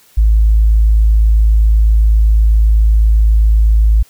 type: tone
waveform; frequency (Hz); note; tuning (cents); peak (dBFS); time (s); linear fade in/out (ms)
sine; 53.9; A1; -35; -5; 0.17-4.03; 10
effects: tanh soft clip ceiling -1 dBFS + white hiss -48 dBFS RMS until 4.09 s